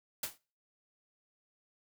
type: noise with exponential decay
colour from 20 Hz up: white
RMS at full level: -32 dBFS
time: 0.23-0.38 s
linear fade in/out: 5 ms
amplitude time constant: 32 ms
effects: noise-tail reverb RT60 0.4 s tail -25 dB re dry